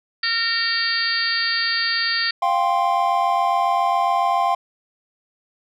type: harmonic tone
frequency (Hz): 459.5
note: A#4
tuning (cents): -25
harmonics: 3 / 4 / 5 / 6 / 7 / 8 / 9 / 10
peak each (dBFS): -29 / -23 / -32 / -33 / -34 / -33 / -31 / -22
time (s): 0.23-2.31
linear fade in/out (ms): 5
type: chord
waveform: triangle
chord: F suspended second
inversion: none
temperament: just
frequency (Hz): 698.5 / 785.8 / 1047.7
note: F5 / G5 / C6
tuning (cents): 0 / +4 / +2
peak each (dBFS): -19 / -19 / -19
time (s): 2.42-4.55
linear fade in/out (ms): 5
effects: none